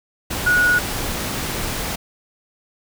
sine tone in noise, 1457 Hz, F#6, 27 cents flat, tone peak -13 dBFS, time 0.46-0.79 s, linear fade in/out 10 ms, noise pink, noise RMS -25 dBFS, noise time 0.3-1.96 s, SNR +9 dB, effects none

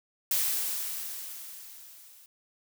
blue noise with level ramp, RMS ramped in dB -26 to -55 dBFS, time 0.31-2.26 s, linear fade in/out 2 ms, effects none

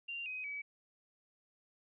sine tone with pitch steps, 2777 / 2517 / 2282 Hz, F7 / D#7 / C#7, -10 / +19 / +50 cents, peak -39 dBFS, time 0.08-0.62 s, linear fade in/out 10 ms, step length 180 ms, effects none

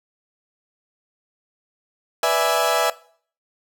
30% pulse chord, E dominant seventh, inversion second, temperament equal, 493.9 / 587.3 / 659.3 / 830.6 Hz, B4 / D5 / E5 / G#5, 0 / 0 / 0 / 0 cents, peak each -22 / -22 / -17 / -21 dBFS, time 2.23-2.9 s, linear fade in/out 2 ms, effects noise-tail reverb RT60 0.5 s tail -19 dB re dry

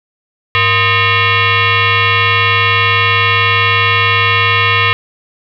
sine tone with frequency modulation, 469.8 Hz, A#4, 13 cents sharp, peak -8 dBFS, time 0.55-4.93 s, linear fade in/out 0 ms, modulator 573 Hz, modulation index 5, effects none

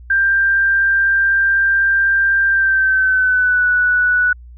sine tone with pitch glide, 1584 to 1477.9 Hz, G6 to F#6, +18 to -2 cents, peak -11 dBFS, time 0.1-4.33 s, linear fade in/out 5 ms, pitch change -120 cents, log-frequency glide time 2.48-3.66 s, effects added 60 Hz sine -35 dBFS peak until 4.57 s

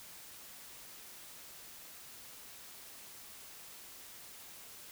silence, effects white hiss -52 dBFS RMS until 4.91 s

